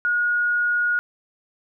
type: tone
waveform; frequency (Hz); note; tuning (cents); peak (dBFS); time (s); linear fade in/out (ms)
sine; 1443; F#6; -44; -18; 0.05-0.99; 0
effects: none